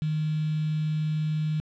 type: tone with quantisation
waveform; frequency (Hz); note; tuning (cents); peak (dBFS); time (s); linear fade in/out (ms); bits
sine; 154.4; D#3; -13; -24; 0.02-1.6; 0; 7
effects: low-pass 4000 Hz 12 dB/octave